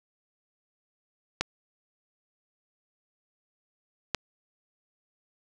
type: clicks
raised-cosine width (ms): 0.2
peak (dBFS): -8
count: 2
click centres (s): 1.41 / 4.147
effects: none